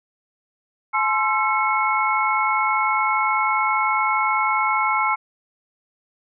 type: tone cluster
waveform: sine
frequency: 855 / 1048 / 1340 / 2190 Hz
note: A5 / C6 / E6 / C#7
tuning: -50 / +2 / +28 / -22 cents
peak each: -23 dBFS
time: 0.93-5.16 s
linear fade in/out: 20 ms
effects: none